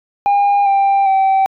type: tone with pitch steps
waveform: sine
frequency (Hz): 808 / 790 / 772.4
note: G#5 / G5 / G5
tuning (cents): -48 / +13 / -26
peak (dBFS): -7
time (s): 0.26-1.46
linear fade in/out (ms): 0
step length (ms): 400
effects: tanh soft clip ceiling -9 dBFS